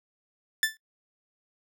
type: tone with exponential decay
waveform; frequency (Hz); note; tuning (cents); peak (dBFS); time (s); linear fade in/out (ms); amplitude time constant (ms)
sawtooth; 1760; A6; 0; -15; 0.63-0.77; 1; 29
effects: noise-tail reverb RT60 0.1 s tail -21 dB re dry